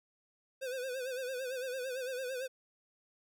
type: tone with vibrato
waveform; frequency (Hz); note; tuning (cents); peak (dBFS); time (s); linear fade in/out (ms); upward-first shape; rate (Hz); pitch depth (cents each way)
square; 513; C5; -34; -37; 0.61-2.48; 20; sine; 8.9; 80
effects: none